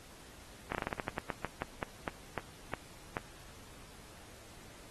slowing click train, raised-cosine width 0.5 ms, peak -19 dBFS, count 17, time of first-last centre 0.72-3.168 s, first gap 28 ms, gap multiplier 1.2, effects pink hiss -55 dBFS RMS until 4.9 s + AAC 32 kbps

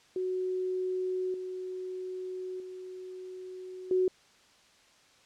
sine tone with level steps, 370 Hz, F#4, in tune, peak -29 / -35 / -40 / -23 dBFS, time 0.16-4.08 s, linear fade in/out 2 ms, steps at 1.34 / 2.6 / 3.91 s, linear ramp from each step 2 ms, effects white hiss -61 dBFS RMS until 5.25 s + low-pass 6000 Hz 12 dB/octave

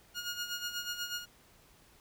15% pulse tone with tremolo, 1432 Hz, F6, 43 cents sharp, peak -27 dBFS, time 0.14-1.26 s, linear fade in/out 50 ms, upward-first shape sine, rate 8.2 Hz, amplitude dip 65%, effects pink hiss -62 dBFS RMS until 2 s

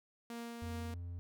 sawtooth tone with tremolo, 234.2 Hz, A#3, 8 cents sharp, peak -38 dBFS, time 0.3-0.94 s, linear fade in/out 2 ms, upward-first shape triangle, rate 2.7 Hz, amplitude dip 30%
triangle tone, 87 Hz, F2, 6 cents flat, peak -39 dBFS, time 0.62-1.19 s, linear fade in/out 0 ms
effects none

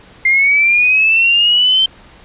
sine linear sweep, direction up, 2093 to 3122 Hz, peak -8 dBFS, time 0.25-1.86 s, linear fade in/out 5 ms, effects pink hiss -42 dBFS RMS until 2.24 s + resampled to 8000 Hz

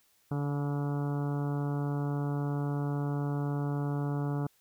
harmonic tone with a mistuned harmonic, 143.7 Hz, D3, 37 cents flat, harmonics 1 / 2 / 3 / 4 / 5 / 6 / 7 / 8 / 9 / 10, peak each -30 / -36 / -41 / -47 / -45 / -47 / -50 / -50 / -51 / -53 dBFS, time 0.31-4.47 s, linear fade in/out 5 ms, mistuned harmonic 7, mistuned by -27 cents, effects white hiss -68 dBFS RMS until 4.6 s

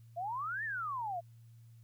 sine exponential two-way sweep, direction up then down, 659.3 to 1856 to 659.3 Hz, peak -35 dBFS, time 0.16-1.21 s, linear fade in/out 20 ms, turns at 0.64 s, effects added 115 Hz sine -54 dBFS peak until 1.83 s + white hiss -75 dBFS RMS until 1.83 s

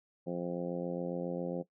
harmonic tone, 87.31 Hz, F2, in tune, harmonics 2 / 3 / 4 / 5 / 6 / 7 / 8 / 9, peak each -38 / -42 / -41 / -43 / -39 / -50 / -51 / -52 dBFS, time 0.26-1.63 s, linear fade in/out 20 ms, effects noise-tail reverb RT60 0.1 s tail -17 dB re dry

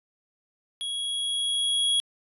square tone with level ramp, 3322 Hz, G#7, in tune, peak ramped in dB -30 to -21 dBFS, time 0.81-2 s, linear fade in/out 0 ms, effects resampled to 32000 Hz

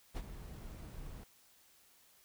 brown noise with ADSR envelope, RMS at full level -36 dBFS, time 0.14-1.24 s, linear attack 31 ms, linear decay 42 ms, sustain -12 dB, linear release 6 ms, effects white hiss -66 dBFS RMS until 2.24 s

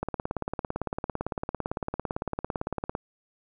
click train, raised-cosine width 1 ms, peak -15 dBFS, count 53, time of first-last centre 0.03-2.951 s, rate 17.8 Hz, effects none

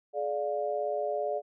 sine chord, D diminished, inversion second, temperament just, 422.9 / 587.3 / 704.8 Hz, Ab4 / D5 / F5, +31 / 0 / +16 cents, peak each -34 / -31 / -34 dBFS, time 0.13-1.42 s, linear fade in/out 50 ms, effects none

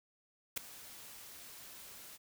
white noise with ADSR envelope, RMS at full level -32 dBFS, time 0.56-2.18 s, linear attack 15 ms, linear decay 3 ms, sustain -20 dB, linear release 33 ms, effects none

